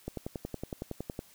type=click train; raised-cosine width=2 ms; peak=-22 dBFS; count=13; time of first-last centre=0.08-1.191 s; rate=10.8 Hz; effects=white hiss -59 dBFS RMS until 1.34 s